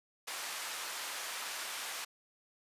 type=band-pass noise; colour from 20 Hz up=pink; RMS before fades=-41 dBFS; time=0.27-2.05 s; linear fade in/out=10 ms; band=1000 to 13000 Hz; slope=12 dB/octave; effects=resampled to 32000 Hz